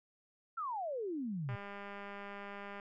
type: exponential sweep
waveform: sine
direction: down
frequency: 1393 to 110 Hz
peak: -36 dBFS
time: 0.57-1.56 s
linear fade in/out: 10 ms
type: click train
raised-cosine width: 0.5 ms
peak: -32 dBFS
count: 264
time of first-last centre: 1.49-2.798 s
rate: 201 Hz
effects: none